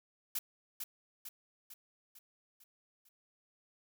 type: noise with echo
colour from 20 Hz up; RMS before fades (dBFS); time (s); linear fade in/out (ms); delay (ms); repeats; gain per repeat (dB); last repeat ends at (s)
blue; -36; 0.35-0.39; 5; 450; 6; -5; 3.09
effects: none